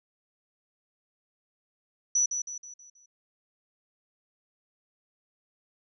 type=tone with echo; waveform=sine; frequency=5920 Hz; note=F#8; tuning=in tune; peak=-21 dBFS; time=2.15-2.26 s; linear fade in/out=5 ms; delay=160 ms; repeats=5; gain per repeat=-7 dB; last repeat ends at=3.06 s; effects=none